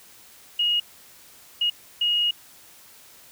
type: tone bursts at uneven times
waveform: sine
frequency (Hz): 2876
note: F#7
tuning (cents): -50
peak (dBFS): -19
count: 3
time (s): 0.59-0.8 / 1.61-1.7 / 2.01-2.31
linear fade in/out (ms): 5
effects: white hiss -50 dBFS RMS until 3.31 s